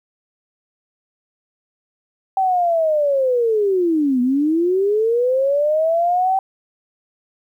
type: linear two-way sweep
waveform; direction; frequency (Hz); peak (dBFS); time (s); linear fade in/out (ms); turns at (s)
sine; down then up; 776 to 242 to 776; -14; 2.37-6.39; 2; 4.21
effects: 9-bit